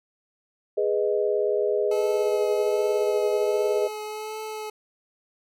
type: chord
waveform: sine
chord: G# minor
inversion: none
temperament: equal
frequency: 415.3 / 493.9 / 622.3 Hz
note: G#4 / B4 / D#5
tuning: 0 / 0 / 0 cents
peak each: -23 / -27 / -27 dBFS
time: 0.77-3.88 s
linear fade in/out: 10 ms
type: tone with vibrato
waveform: 25% pulse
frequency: 430 Hz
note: A4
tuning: 40 cents flat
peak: -28 dBFS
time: 1.91-4.7 s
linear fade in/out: 5 ms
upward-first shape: triangle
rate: 1.3 Hz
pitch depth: 21 cents each way
effects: none